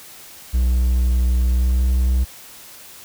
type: tone with pitch glide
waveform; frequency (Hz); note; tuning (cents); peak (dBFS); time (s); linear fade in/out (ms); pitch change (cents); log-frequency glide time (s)
triangle; 61.74 to 62.96; B1 to B1; 0 to +34; -12; 0.53-2.25; 20; +34; 1.49-1.89
effects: white hiss -41 dBFS RMS until 3.04 s

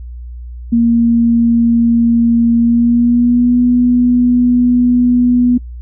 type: tone with pitch glide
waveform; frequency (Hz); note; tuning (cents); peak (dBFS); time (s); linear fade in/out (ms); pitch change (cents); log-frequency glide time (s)
sine; 233.1 to 245.3; A#3 to B3; 0 to -12; -7; 0.72-5.58; 10; +88; 2.57-3.6
effects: noise-tail reverb RT60 0.1 s tail -22 dB re dry + added 60 Hz sine -25 dBFS peak until 5.81 s

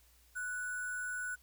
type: tone with sample-and-hold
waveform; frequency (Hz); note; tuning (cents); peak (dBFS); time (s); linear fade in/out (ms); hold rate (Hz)
sine; 1480; F#6; 0; -36; 0.35-1.36; 20; 8820
effects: added 60 Hz sine -65 dBFS peak until 1.42 s + white hiss -67 dBFS RMS until 1.42 s

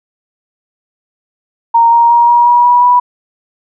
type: tone with pitch steps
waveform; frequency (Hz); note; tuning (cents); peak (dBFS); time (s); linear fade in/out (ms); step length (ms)
sine; 928 / 936.6 / 945.3 / 954.1 / 962.9 / 971.9 / 980.9; A#5 / A#5 / A#5 / A#5 / B5 / B5 / B5; -8 / +8 / +24 / +40 / -44 / -28 / -12; -4; 1.74-3; 10; 180
effects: none

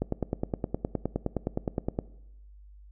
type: click train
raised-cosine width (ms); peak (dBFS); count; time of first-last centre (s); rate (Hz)
2; -14; 20; 0.02-1.989; 9.65
effects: noise-tail reverb RT60 0.9 s tail -20 dB re dry + added 50 Hz sine -48 dBFS peak until 2.91 s

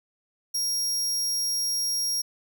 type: tone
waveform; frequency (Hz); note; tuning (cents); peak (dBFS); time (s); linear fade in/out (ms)
sawtooth; 5600; F8; +4; -22; 0.54-2.22; 10
effects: none

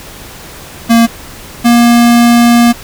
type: tone pair in turn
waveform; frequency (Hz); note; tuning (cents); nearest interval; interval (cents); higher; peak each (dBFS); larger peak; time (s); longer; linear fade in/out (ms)
square; 231.2 / 237; A#3 / A#3; -14 / +29; unison; 43; second; -4; neither; 0.89-1.07 / 1.64-2.73; second; 20
effects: pink hiss -30 dBFS RMS until 2.83 s

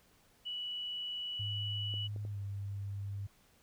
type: tone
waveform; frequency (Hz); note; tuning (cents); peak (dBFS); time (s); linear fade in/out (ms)
sine; 2948; F#7; -7; -37; 0.45-2.08; 20
type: tone with pitch glide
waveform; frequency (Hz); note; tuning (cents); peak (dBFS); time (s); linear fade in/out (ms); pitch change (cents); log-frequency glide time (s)
sine; 103.83 to 99.72; G#2 to G2; 0 to +30; -37; 1.39-3.27; 10; -70; 2.28-2.39
type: clicks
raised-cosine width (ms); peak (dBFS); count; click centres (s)
2; -37; 3; 1.94 / 2.162 / 2.251
effects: pink hiss -67 dBFS RMS until 3.62 s

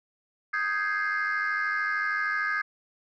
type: chord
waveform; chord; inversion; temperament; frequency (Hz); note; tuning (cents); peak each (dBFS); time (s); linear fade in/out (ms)
sine; Ab major seventh; second; equal; 1244.5 / 1568 / 1661.2 / 2093; Eb6 / G6 / Ab6 / C7; 0 / 0 / 0 / 0; -30 / -30 / -28 / -32; 0.53-2.62; 10
effects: tanh soft clip ceiling -20 dBFS

